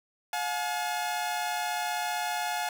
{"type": "tone pair together", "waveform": "sawtooth", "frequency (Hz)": [715, 851], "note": ["F5", "G#5"], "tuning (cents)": [41, 42], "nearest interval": "minor third", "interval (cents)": 301, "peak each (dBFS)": [-28, -28], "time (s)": [0.33, 2.69], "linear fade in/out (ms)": 2, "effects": []}